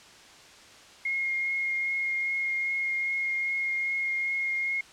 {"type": "tone with vibrato", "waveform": "sine", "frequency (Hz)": 2145, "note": "C7", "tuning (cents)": 42, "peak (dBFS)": -26, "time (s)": [1.05, 4.81], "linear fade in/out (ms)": 5, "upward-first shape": "triangle", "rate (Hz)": 2.5, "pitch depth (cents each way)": 13, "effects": ["white hiss -51 dBFS RMS until 4.92 s", "low-pass 6000 Hz 12 dB/octave"]}